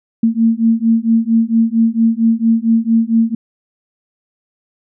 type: beating tone pair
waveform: sine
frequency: 225 / 229.4 Hz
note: A3 / A#3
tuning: +39 / -28 cents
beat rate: 4.4 Hz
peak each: -13 dBFS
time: 0.23-3.35 s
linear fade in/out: 5 ms
effects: none